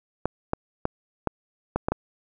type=clicks; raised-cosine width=1 ms; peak=-9 dBFS; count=7; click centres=0.256 / 0.534 / 0.854 / 1.273 / 1.76 / 1.885 / 1.92 s; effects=none